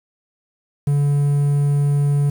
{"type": "tone with quantisation", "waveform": "triangle", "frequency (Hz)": 143.5, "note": "D3", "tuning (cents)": -40, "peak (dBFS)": -12, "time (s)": [0.87, 2.3], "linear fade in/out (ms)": 5, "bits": 7, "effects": []}